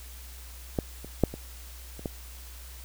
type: clicks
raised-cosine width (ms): 2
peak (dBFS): -12 / -27 / -6 / -23 / -28 / -17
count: 6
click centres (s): 0.788 / 1.046 / 1.237 / 1.34 / 1.994 / 2.058
effects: added 61 Hz sine -43 dBFS peak until 2.84 s + white hiss -49 dBFS RMS until 2.84 s